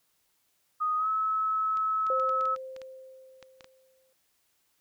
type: tone with pitch glide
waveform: sine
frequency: 1244.5 to 1294.4 Hz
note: D#6 to E6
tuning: 0 to -32 cents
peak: -25 dBFS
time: 0.8-2.56 s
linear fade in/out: 20 ms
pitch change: +68 cents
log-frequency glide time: 0.97-1.08 s
type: clicks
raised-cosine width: 0.2 ms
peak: -30 dBFS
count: 12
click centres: 1.772 / 2.067 / 2.198 / 2.293 / 2.41 / 2.455 / 2.562 / 2.764 / 2.817 / 3.427 / 3.608 / 3.644 s
type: tone with exponential decay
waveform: sine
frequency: 523.3 Hz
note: C5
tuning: in tune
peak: -27 dBFS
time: 2.1-4.13 s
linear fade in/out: 2 ms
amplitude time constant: 440 ms
effects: white hiss -72 dBFS RMS until 4.8 s